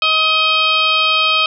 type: harmonic tone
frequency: 632 Hz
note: D#5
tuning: 27 cents sharp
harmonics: 1 / 2 / 4 / 5 / 6 / 7 / 8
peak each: -27 / -17 / -16 / -16 / -24 / -26 / -28 dBFS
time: 0.02-1.46 s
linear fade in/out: 2 ms
effects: none